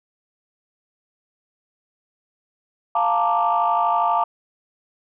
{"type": "chord", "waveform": "sine", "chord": "Bb major seventh", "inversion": "second", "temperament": "equal", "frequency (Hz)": [698.5, 880, 932.3, 1174.7], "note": ["F5", "A5", "Bb5", "D6"], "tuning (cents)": [0, 0, 0, 0], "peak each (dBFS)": [-21, -21, -23, -21], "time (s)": [2.95, 4.24], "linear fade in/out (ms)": 5, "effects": ["tanh soft clip ceiling -9 dBFS"]}